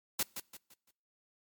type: noise with echo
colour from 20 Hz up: white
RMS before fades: -31 dBFS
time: 0.19-0.23 s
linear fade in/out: 5 ms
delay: 170 ms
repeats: 4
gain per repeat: -9 dB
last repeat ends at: 0.91 s
effects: noise-tail reverb RT60 0.7 s tail -26 dB re dry + MP3 96 kbps